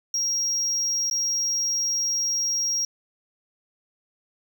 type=tone with dropouts; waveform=triangle; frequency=5620 Hz; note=F8; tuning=10 cents sharp; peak=-21 dBFS; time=0.14-2.85 s; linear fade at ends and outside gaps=2 ms; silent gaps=1.099-1.111 s; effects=none